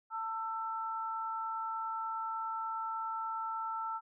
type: tone pair together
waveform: sine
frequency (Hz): 895 / 1331.7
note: A5 / E6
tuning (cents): +29 / +17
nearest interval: perfect fifth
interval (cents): 688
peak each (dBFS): -38 / -37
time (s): 0.1-4.01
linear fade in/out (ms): 50
effects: none